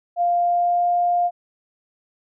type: tone with pitch glide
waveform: sine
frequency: 698.5 to 703.4 Hz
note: F5 to F5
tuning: 0 to +12 cents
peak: -16 dBFS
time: 0.16-1.31 s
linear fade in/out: 50 ms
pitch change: +12 cents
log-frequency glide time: 0.35-0.89 s
effects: none